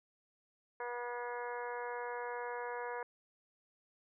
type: harmonic tone with a mistuned harmonic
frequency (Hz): 242.1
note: B3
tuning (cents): -34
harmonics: 2 / 3 / 4 / 5 / 6 / 7 / 8 / 9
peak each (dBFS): -42 / -48 / -43 / -52 / -50 / -48 / -59 / -55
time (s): 0.8-3.03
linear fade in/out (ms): 2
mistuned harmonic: 9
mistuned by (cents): -33
effects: none